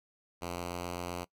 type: tone with pitch glide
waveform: 5% pulse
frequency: 87.31 to 87.92 Hz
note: F2 to F2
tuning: 0 to +12 cents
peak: -25 dBFS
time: 0.41-1.25 s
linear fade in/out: 20 ms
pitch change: +12 cents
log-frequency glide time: 0.53-0.82 s
effects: noise-tail reverb RT60 0.1 s tail -21 dB re dry